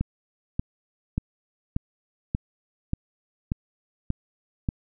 click train, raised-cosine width 5 ms, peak -12 dBFS, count 9, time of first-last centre 0.01-4.688 s, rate 1.71 Hz, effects none

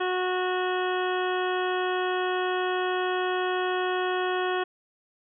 harmonic tone, 366.5 Hz, F#4, 16 cents flat, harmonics 1 / 2 / 3 / 4 / 5 / 7 / 8 / 9, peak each -27 / -31 / -33 / -34 / -36 / -40 / -43 / -40 dBFS, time 0-4.64 s, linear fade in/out 10 ms, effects none

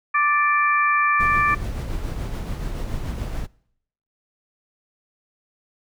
harmonic tone, 587.3 Hz, D5, in tune, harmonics 2 / 3 / 4, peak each -18 / -22 / -24 dBFS, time 0.14-1.55 s, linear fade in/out 10 ms
brown noise with tremolo, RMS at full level -26 dBFS, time 1.19-3.47 s, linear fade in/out 20 ms, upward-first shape sine, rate 7 Hz, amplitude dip 35%
effects noise-tail reverb RT60 0.7 s tail -24 dB re dry

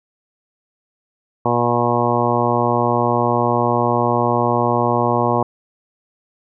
harmonic tone, 120 Hz, B2, 49 cents flat, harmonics 1 / 2 / 3 / 4 / 5 / 6 / 7 / 8 / 9, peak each -23 / -23 / -23 / -23 / -23 / -23 / -23 / -23 / -23 dBFS, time 1.45-5.43 s, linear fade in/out 5 ms, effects none

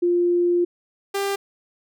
sine / sawtooth tone pair in turn, 350 / 397.1 Hz, F4 / G4, +4 / +22 cents, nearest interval major second, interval 218 cents, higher second, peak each -16 / -18 dBFS, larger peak first, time 0.02-0.65 / 1.14-1.36 s, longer first, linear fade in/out 10 ms, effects none

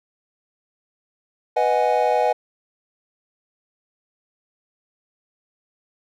triangle chord, G# minor seventh, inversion first, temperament equal, 493.9 / 622.3 / 740 / 830.6 Hz, B4 / D#5 / F#5 / G#5, 0 / 0 / 0 / 0 cents, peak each -20 dBFS, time 1.56-2.33 s, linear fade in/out 10 ms, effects none

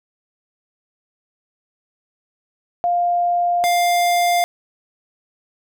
sine / square tone pair in turn, 701 / 701 Hz, F5 / F5, +6 / +6 cents, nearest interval unison, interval 0 cents, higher neither, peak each -15 dBFS, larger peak neither, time 2.84-3.64 / 3.64-4.44 s, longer neither, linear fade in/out 0 ms, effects none

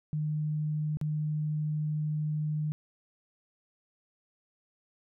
sine tone with dropouts, 152.2 Hz, D#3, 38 cents flat, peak -28 dBFS, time 0.13-2.72 s, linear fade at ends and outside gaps 0 ms, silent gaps 0.971-1.013 s, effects none

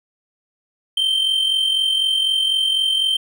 triangle tone with amplitude modulation, 3125 Hz, G7, 6 cents flat, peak -12 dBFS, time 0.97-3.17 s, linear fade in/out 5 ms, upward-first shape sine, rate 44 Hz, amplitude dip 50%, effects none

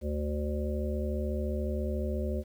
harmonic tone, 74.1 Hz, D2, 16 cents sharp, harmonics 1 / 3 / 5 / 7 / 8, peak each -31 / -36 / -38 / -39 / -40 dBFS, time 0.01-2.44 s, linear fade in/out 50 ms, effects 10-bit

